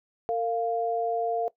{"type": "tone pair together", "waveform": "sine", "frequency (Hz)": [456.2, 697], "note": ["A#4", "F5"], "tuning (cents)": [-37, -4], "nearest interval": "perfect fifth", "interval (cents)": 733, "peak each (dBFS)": -27, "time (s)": [0.29, 1.48], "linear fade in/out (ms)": 0, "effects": ["noise-tail reverb RT60 0.1 s tail -18 dB re dry"]}